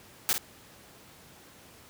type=noise with echo; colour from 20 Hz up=white; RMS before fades=-25 dBFS; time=0.29-0.33 s; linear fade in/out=0 ms; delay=50 ms; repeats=1; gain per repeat=-7 dB; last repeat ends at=0.38 s; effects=pink hiss -53 dBFS RMS until 1.89 s + high-pass 80 Hz 12 dB/octave